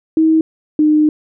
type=tone pair in turn; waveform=sine; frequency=318.8 / 304.5 Hz; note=D#4 / D#4; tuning=+42 / -37 cents; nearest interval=minor second; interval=79 cents; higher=first; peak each=-8 dBFS; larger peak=neither; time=0.17-0.41 / 0.79-1.09 s; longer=second; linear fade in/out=2 ms; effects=none